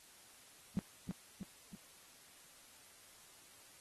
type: tone with echo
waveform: sine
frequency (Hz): 190.4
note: F#3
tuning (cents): +50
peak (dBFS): -31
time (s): 0.77-0.79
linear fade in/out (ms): 0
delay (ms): 320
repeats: 3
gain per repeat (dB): -5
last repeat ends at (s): 1.75
effects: white hiss -61 dBFS RMS until 3.8 s + AAC 32 kbps